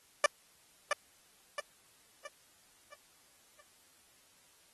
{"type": "tone with echo", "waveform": "15% pulse", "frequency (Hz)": 587, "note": "D5", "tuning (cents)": -1, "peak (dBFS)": -15, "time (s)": [0.24, 0.26], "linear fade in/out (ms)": 2, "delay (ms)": 670, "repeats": 5, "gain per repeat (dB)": -7, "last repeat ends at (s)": 3.61, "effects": ["white hiss -65 dBFS RMS until 4.73 s", "AAC 32 kbps"]}